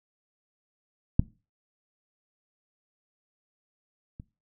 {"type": "clicks", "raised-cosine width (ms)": 5, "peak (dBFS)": [-6, -28], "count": 2, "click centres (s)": [1.195, 4.199], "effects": ["noise-tail reverb RT60 0.3 s tail -21 dB re dry"]}